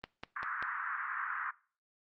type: click train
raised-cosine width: 0.3 ms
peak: -24 dBFS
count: 4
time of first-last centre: 0.04-0.626 s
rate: 5.12 Hz
type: band-pass noise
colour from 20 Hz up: white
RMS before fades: -38 dBFS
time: 0.36-1.51 s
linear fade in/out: 5 ms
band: 1100 to 1700 Hz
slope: 48 dB/octave
effects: noise-tail reverb RT60 0.4 s tail -21 dB re dry + Opus 24 kbps